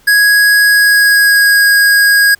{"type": "tone with pitch glide", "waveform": "square", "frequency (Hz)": [1661.2, 1642.1], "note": ["G#6", "G#6"], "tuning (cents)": [0, -20], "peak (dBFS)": -6, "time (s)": [0.07, 2.35], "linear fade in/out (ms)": 10, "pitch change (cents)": -20, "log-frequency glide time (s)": [0.65, 1.65], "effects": ["pink hiss -48 dBFS RMS until 2.39 s"]}